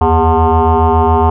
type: tone with frequency modulation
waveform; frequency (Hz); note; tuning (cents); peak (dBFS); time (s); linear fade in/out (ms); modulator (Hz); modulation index
sine; 408.6; G#4; -28; -6; 0.01-1.3; 5; 162; 3.9
effects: tanh soft clip ceiling -2 dBFS